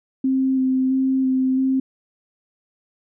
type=tone with vibrato; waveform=sine; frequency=262.3 Hz; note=C4; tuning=4 cents sharp; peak=-16 dBFS; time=0.24-1.8 s; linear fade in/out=5 ms; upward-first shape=square; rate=1.5 Hz; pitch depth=12 cents each way; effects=none